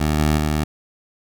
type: tone with level steps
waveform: 15% pulse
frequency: 76 Hz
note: D#2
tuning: 40 cents flat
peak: -11 / -9 / -12 dBFS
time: 0-0.64 s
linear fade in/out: 5 ms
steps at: 0.19 / 0.37 s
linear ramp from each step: 5 ms
effects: none